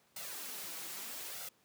white noise with flanger, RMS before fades -44 dBFS, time 0.16-1.49 s, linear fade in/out 5 ms, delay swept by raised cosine 1.4 to 6.2 ms, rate 0.79 Hz, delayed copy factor +0.65, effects pink hiss -70 dBFS RMS until 1.64 s + high-pass 150 Hz 12 dB/octave

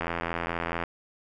click train, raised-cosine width 0.5 ms, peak -14 dBFS, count 71, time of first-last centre 0.01-0.837 s, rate 84.6 Hz, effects none

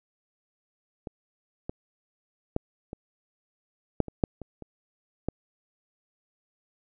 clicks, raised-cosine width 2 ms, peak -22 / -19 / -12 / -23 / -8 / -24 / -8 / -25 / -27 / -14 dBFS, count 10, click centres 1.072 / 1.695 / 2.564 / 2.931 / 4.003 / 4.083 / 4.238 / 4.417 / 4.623 / 5.286 s, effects none

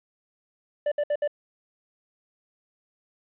triangle tone bursts, 587.3 Hz, D5, in tune, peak -20 dBFS, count 4, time 0.86-1.277 s, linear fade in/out 5 ms, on 57 ms, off 63 ms, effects resampled to 8000 Hz + 10-bit

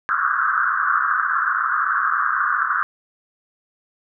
white band-pass noise, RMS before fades -20 dBFS, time 0.09-2.83 s, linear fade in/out 0 ms, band 1100 to 1600 Hz, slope 96 dB/octave, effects none

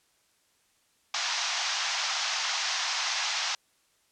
white band-pass noise, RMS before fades -30 dBFS, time 1.14-3.55 s, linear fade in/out 2 ms, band 690 to 6300 Hz, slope 48 dB/octave, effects white hiss -68 dBFS RMS until 4.11 s + low-pass 10000 Hz 12 dB/octave

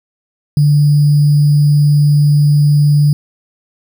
sine tone with sample-and-hold, 146.83 Hz, D3, in tune, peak -6 dBFS, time 0.57-3.13 s, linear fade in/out 2 ms, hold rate 4900 Hz, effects none

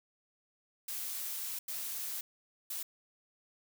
blue noise bursts at uneven times, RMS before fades -39 dBFS, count 3, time 0.88-1.59 / 1.68-2.21 / 2.7-2.83 s, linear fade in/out 5 ms, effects none

